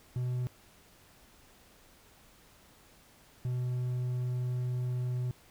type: tone pair in turn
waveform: triangle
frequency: 124.7 / 124.7 Hz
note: B2 / B2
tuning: +17 / +17 cents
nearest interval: unison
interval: 0 cents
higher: neither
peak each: -28 dBFS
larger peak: neither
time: 0.16-0.47 / 3.45-5.31 s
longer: second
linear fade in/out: 0 ms
effects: pink hiss -60 dBFS RMS until 5.5 s